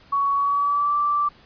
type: tone with pitch glide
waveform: sine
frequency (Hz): 1120 to 1168.9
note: C#6 to D6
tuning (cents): +18 to -9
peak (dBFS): -18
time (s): 0.12-1.29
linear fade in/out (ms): 10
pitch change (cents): +73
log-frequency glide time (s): 0.34-0.96
effects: pink hiss -52 dBFS RMS until 1.45 s + resampled to 11025 Hz